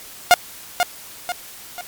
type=tone with echo; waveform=sawtooth; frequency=712 Hz; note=F5; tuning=33 cents sharp; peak=-3 dBFS; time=0.31-0.34 s; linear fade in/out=0 ms; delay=490 ms; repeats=3; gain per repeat=-7 dB; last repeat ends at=1.81 s; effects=white hiss -39 dBFS RMS until 1.87 s + MP3 96 kbps